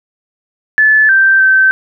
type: tone with pitch steps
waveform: sine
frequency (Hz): 1734 / 1565 / 1546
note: A6 / G6 / G6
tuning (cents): -26 / -3 / -24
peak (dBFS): -5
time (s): 0.78-1.71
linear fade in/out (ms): 0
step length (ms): 310
effects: none